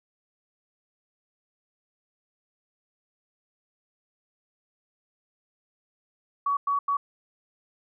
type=tone bursts at uneven times; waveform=sine; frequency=1129 Hz; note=C#6; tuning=31 cents sharp; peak=-22 dBFS; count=3; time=6.46-6.57 / 6.67-6.79 / 6.88-6.97 s; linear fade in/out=5 ms; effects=none